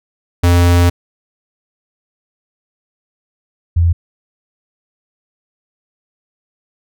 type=tone pair in turn; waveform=square / sine; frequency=87.31 / 84.82 Hz; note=F2 / E2; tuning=0 / +50 cents; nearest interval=minor second; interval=50 cents; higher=first; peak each=-8 dBFS; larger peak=neither; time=0.43-0.9 / 3.76-3.93 s; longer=first; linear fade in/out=10 ms; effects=none